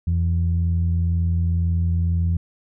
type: tone pair together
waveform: sine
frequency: 85.51 / 167.5 Hz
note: F2 / E3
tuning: -36 / +28 cents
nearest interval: octave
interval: 1164 cents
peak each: -17 / -25 dBFS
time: 0.07-2.37 s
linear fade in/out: 5 ms
effects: tanh soft clip ceiling -11 dBFS